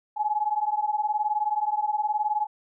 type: beating tone pair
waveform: sine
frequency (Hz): 836 / 855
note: G#5 / A5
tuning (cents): +11 / -50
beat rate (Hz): 19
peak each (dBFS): -26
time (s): 0.16-2.47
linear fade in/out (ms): 20
effects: none